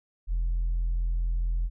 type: tone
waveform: sine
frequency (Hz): 42.29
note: E1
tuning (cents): +45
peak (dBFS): -22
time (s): 0.27-1.7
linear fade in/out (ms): 50
effects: tanh soft clip ceiling -22 dBFS